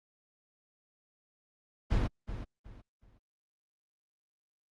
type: noise with echo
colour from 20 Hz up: brown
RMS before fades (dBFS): -28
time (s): 1.9-2.08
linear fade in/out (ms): 20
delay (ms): 370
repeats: 3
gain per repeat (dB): -11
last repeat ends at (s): 3.19
effects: low-pass 5000 Hz 12 dB/octave + Opus 48 kbps